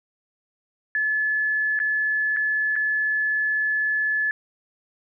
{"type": "tone with dropouts", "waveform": "sine", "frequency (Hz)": 1722, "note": "A6", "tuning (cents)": -38, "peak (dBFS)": -20, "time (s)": [0.95, 4.31], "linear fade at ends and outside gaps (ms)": 1, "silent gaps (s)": [[1.791, 1.8], [2.364, 2.369], [2.756, 2.762]], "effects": []}